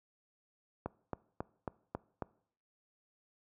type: click train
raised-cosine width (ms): 1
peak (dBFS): -22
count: 6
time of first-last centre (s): 0.86-2.222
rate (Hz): 3.67
effects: noise-tail reverb RT60 0.6 s tail -22 dB re dry + high-pass 60 Hz 12 dB/octave